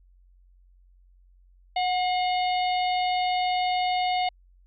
harmonic tone with a mistuned harmonic, 731 Hz, F#5, 21 cents flat, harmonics 1 / 3 / 4 / 5 / 6, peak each -23 / -33 / -35 / -37 / -39 dBFS, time 1.76-4.29 s, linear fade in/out 5 ms, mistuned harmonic 3, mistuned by -45 cents, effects added 45 Hz sine -54 dBFS peak until 4.66 s

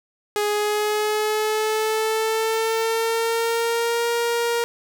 sawtooth tone with pitch glide, 416.2 to 469.9 Hz, G#4 to A#4, +4 to +14 cents, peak -16 dBFS, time 0.36-4.64 s, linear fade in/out 0 ms, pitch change +210 cents, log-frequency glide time 0.47-4.08 s, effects none

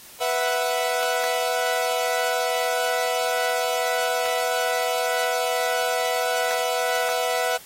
sawtooth chord, B suspended fourth, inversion none, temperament equal, 493.9 / 659.3 / 740 Hz, B4 / E5 / F#5, 0 / 0 / 0 cents, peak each -22 dBFS, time 0.2-7.58 s, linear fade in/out 20 ms, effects white hiss -45 dBFS RMS until 7.65 s + AAC 48 kbps

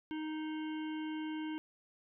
harmonic tone, 311.1 Hz, D#4, in tune, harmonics 1 / 3 / 5 / 7 / 9 / 10, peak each -37 / -49 / -52 / -54 / -56 / -56 dBFS, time 0.11-1.58 s, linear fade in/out 0 ms, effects none

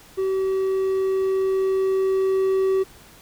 triangle tone with level ramp, 382.4 Hz, G4, 43 cents flat, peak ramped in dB -18 to -15 dBFS, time 0.17-2.84 s, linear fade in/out 20 ms, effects pink hiss -48 dBFS RMS until 3.21 s

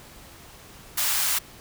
white high-pass noise, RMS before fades -24 dBFS, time 0.97-1.39 s, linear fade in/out 10 ms, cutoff 790 Hz, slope 24 dB/octave, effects pink hiss -47 dBFS RMS until 1.6 s

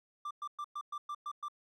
triangle tone bursts, 1180 Hz, D6, 8 cents sharp, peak -35 dBFS, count 8, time 0.25-1.484 s, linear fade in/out 5 ms, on 58 ms, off 110 ms, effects none

